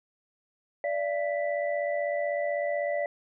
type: tone cluster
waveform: sine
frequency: 583 / 679 / 1978 Hz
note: D5 / F5 / B6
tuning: -13 / -49 / +2 cents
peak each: -28 / -32 / -36 dBFS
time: 0.84-3.06 s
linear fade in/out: 2 ms
effects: none